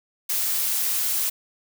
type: noise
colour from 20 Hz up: blue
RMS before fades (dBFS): -24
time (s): 0.29-1.3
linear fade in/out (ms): 10
effects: none